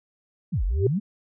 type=exponential two-way sweep; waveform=sine; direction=down then up; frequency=223.7 to 40.97 to 223.7 Hz; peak=-21 dBFS; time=0.52-1 s; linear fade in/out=20 ms; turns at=0.64 s
type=tone with exponential growth; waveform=sine; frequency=392 Hz; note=G4; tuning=in tune; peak=-15 dBFS; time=0.7-0.87 s; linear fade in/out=5 ms; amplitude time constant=36 ms
effects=none

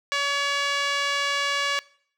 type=tone with band-pass filter; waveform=5% pulse; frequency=566 Hz; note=C#5; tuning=36 cents sharp; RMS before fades=-25 dBFS; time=0.12-1.79 s; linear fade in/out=0 ms; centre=1500 Hz; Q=0.81; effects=noise-tail reverb RT60 0.6 s tail -22 dB re dry

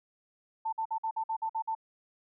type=tone bursts; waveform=sine; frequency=890 Hz; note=A5; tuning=20 cents sharp; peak=-29 dBFS; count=9; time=0.65-1.751 s; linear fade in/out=10 ms; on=77 ms; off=51 ms; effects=none

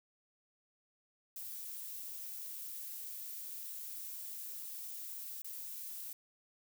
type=noise with dropouts; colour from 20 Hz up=violet; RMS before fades=-45 dBFS; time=1.36-6.13 s; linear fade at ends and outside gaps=2 ms; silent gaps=5.42-5.445 s; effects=none

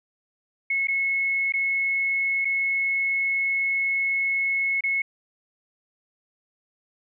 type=tone with dropouts; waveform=sine; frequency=2186 Hz; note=C#7; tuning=25 cents flat; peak=-21 dBFS; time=0.7-5.02 s; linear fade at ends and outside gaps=5 ms; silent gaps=0.872-0.883 / 1.523-1.537 / 2.448-2.452 / 4.808-4.837 s; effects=none

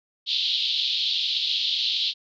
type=band-pass noise; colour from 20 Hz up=pink; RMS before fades=-25 dBFS; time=0.26-2.14 s; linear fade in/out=50 ms; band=3200 to 4200 Hz; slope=48 dB/octave; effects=none

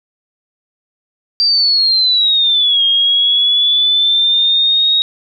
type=linear two-way sweep; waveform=sine; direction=down then up; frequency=4713 to 3236 to 3778 Hz; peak=-9 dBFS; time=1.4-5.02 s; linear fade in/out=0 ms; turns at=2.84 s; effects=none

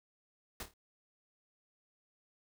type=noise with echo; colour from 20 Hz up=pink; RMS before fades=-42 dBFS; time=0.6-0.63 s; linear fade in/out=2 ms; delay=27 ms; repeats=4; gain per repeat=-8 dB; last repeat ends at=0.738 s; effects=none

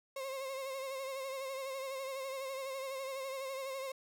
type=tone with vibrato; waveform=35% pulse; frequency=535 Hz; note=C5; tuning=38 cents sharp; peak=-37 dBFS; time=0.16-3.92 s; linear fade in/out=5 ms; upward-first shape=sine; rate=12 Hz; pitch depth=46 cents each way; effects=none

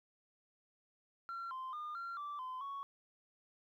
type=tone with pitch steps; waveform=sine; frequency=1366 / 1040 / 1213 / 1375 / 1167 / 1025 / 1112 Hz; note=F6 / C6 / D#6 / F6 / D6 / C6 / C#6; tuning=-39 / -11 / -44 / -27 / -11 / -36 / +5 cents; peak=-39 dBFS; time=1.29-2.83 s; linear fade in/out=0 ms; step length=220 ms; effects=tanh soft clip ceiling -39 dBFS + 13-bit

